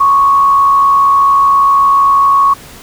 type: tone with frequency modulation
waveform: sine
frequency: 1108.7 Hz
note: C#6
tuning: in tune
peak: -5 dBFS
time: 0-2.54 s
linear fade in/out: 10 ms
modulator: 72.7 Hz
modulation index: 0.37
effects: pink hiss -34 dBFS RMS until 2.82 s